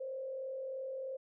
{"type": "tone with frequency modulation", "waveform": "sine", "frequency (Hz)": 529, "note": "C5", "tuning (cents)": 19, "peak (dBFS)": -38, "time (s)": [0, 1.17], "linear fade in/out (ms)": 10, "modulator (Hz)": 43, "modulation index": 0.45, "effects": []}